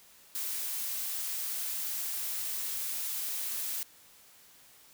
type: noise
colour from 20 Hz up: blue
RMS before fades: -35 dBFS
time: 0.35-3.83 s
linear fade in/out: 2 ms
effects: white hiss -58 dBFS RMS until 4.93 s